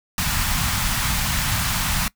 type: band-stop noise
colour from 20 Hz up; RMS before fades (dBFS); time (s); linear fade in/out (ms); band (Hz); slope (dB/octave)
pink; -22; 0.18-2.08; 2; 210 to 840; 24
effects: noise-tail reverb RT60 0.1 s tail -21 dB re dry